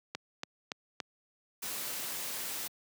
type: click train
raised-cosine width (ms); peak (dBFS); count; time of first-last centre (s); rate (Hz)
0.2; -18; 4; 0.15-1.002; 3.52
type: noise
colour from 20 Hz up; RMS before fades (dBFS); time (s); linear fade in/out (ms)
white; -38; 1.62-2.68; 10
effects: high-pass 150 Hz 12 dB/octave